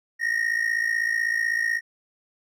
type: ring-modulated tone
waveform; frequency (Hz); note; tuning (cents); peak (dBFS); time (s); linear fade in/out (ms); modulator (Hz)
triangle; 1864.7; A#6; 0; -17; 0.19-1.81; 50; 28
effects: none